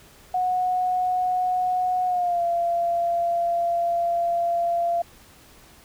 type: tone with pitch glide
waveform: sine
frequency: 732 to 686.9 Hz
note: F#5 to F5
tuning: -19 to -29 cents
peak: -20 dBFS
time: 0.34-5.02 s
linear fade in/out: 5 ms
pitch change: -110 cents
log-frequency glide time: 2.06-2.43 s
effects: pink hiss -51 dBFS RMS until 5.84 s